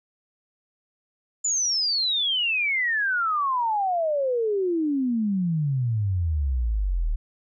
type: exponential sweep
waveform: sine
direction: down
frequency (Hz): 7120 to 36.37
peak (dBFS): -21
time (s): 1.44-7.16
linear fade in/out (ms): 10
effects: none